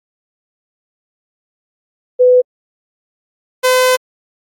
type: tone pair in turn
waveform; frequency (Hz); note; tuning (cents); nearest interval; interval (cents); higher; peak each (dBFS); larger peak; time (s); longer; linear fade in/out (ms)
sine / sawtooth; 500 / 509.6; B4 / C5; +21 / -46; unison; 33; second; -5; neither; 2.19-2.42 / 3.63-3.97; second; 20
effects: AAC 48 kbps